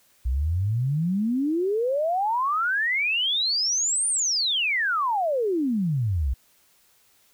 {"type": "exponential two-way sweep", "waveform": "sine", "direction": "up then down", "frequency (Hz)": [59, 9340, 59], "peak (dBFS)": -21, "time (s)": [0.25, 6.34], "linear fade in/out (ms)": 10, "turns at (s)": 4.08, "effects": ["white hiss -61 dBFS RMS until 7.33 s"]}